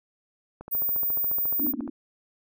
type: click train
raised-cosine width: 1 ms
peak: -26 dBFS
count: 19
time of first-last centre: 0.61-1.878 s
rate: 14.2 Hz
type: tone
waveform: sine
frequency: 14980 Hz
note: A#9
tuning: 7 cents sharp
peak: -23 dBFS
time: 0.71-1.73 s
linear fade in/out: 20 ms
type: band-pass noise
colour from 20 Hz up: white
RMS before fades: -32 dBFS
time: 1.59-1.9 s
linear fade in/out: 5 ms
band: 230 to 310 Hz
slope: 96 dB/octave
effects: none